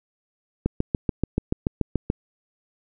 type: click train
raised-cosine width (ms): 3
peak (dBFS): -8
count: 11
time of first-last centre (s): 0.66-2.101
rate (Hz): 6.94
effects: none